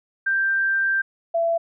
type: tone pair in turn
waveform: sine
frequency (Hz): 1576 / 670.3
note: G6 / E5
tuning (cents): +9 / +29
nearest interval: octave + minor third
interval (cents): 1480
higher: first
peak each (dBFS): -18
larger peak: neither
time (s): 0.26-1.02 / 1.34-1.58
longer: first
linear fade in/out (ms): 10
effects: none